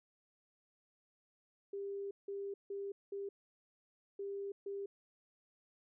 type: tone bursts at uneven times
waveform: sine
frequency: 398.1 Hz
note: G4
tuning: 27 cents sharp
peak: -39 dBFS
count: 6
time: 1.73-2.11 / 2.28-2.54 / 2.7-2.92 / 3.12-3.29 / 4.19-4.52 / 4.66-4.86 s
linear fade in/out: 5 ms
effects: none